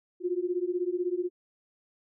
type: beating tone pair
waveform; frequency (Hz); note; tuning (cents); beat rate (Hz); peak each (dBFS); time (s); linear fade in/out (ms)
sine; 349.2 / 365.2; F4 / F#4; 0 / -23; 16; -30; 0.2-1.3; 50
effects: none